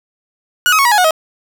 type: tone with pitch steps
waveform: 30% pulse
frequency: 1458 / 1269.3 / 1105 / 961.9 / 837.4 / 729 / 634.6 Hz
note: F#6 / D#6 / C#6 / B5 / G#5 / F#5 / D#5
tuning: -26 / +34 / -6 / -46 / +14 / -26 / +34 cents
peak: -6 dBFS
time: 0.66-1.108 s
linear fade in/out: 0 ms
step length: 64 ms
effects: none